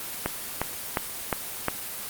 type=click train; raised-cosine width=0.5 ms; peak=-8 dBFS; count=5; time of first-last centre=0.26-1.683 s; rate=2.81 Hz; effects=white hiss -35 dBFS RMS until 2.09 s + Opus 24 kbps